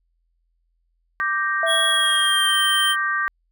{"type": "chord", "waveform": "sine", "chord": "G minor", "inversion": "second", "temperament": "equal", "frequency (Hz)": [1174.7, 1568, 1864.7], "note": ["D6", "G6", "Bb6"], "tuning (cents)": [0, 0, 0], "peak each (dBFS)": [-24, -23, -25], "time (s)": [1.2, 3.28], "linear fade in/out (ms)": 0}
{"type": "tone with exponential decay", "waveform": "sine", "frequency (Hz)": 659.3, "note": "E5", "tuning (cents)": 0, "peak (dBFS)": -20, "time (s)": [1.63, 2.6], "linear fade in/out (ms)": 2, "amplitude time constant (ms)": 210}
{"type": "tone with pitch glide", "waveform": "square", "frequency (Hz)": [3322, 3136], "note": ["G#7", "G7"], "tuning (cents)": [0, 0], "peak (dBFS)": -19, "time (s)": [1.66, 2.96], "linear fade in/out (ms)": 50, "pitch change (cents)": -100, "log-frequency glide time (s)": [1.88, 2.56]}
{"effects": ["added 42 Hz sine -65 dBFS peak until 3.51 s"]}